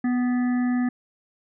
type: harmonic tone with a mistuned harmonic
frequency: 247.1 Hz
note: B3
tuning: 1 cent sharp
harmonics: 1 / 3 / 5 / 7 / 8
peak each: -20 / -36 / -41 / -38 / -43 dBFS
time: 0.04-0.89 s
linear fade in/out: 5 ms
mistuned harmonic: 3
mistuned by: +17 cents
effects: none